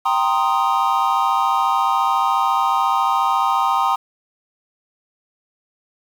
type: chord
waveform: triangle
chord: C minor seventh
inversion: second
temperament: equal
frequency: 784 / 932.3 / 1046.5 / 1244.5 Hz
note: G5 / Bb5 / C6 / Eb6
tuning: 0 / 0 / 0 / 0 cents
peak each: -19 dBFS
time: 0.05-3.96 s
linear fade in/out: 10 ms
effects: 7-bit